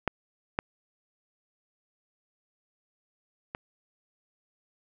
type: clicks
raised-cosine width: 0.5 ms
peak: -10 / -11 / -19 dBFS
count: 3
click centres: 0.077 / 0.589 / 3.549 s
effects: none